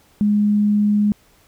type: tone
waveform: sine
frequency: 207.7 Hz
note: G#3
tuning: in tune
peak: -13 dBFS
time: 0.21-1.12 s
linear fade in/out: 0 ms
effects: pink hiss -55 dBFS RMS until 1.47 s